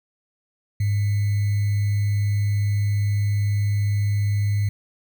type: tone with sample-and-hold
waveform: sine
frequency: 102.4 Hz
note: G#2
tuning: 24 cents flat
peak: -18 dBFS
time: 0.8-4.69 s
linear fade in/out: 5 ms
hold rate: 2100 Hz
effects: none